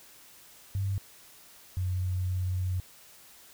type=tone pair in turn; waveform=sine; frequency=98 / 91.78 Hz; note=G2 / F#2; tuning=0 / -14 cents; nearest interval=minor second; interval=114 cents; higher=first; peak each=-27 dBFS; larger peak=neither; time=0.75-0.98 / 1.77-2.8 s; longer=second; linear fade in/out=0 ms; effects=white hiss -54 dBFS RMS until 3.53 s